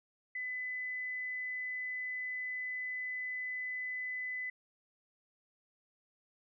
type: tone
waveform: sine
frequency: 2007 Hz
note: B6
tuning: 27 cents sharp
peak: -36 dBFS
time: 0.35-4.5 s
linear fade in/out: 5 ms
effects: none